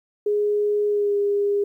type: tone with pitch glide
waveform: sine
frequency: 415.3 to 406 Hz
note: G#4 to G#4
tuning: 0 to -39 cents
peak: -18 dBFS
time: 0.26-1.64 s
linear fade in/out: 5 ms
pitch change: -39 cents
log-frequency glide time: 0.88-1.15 s
effects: 10-bit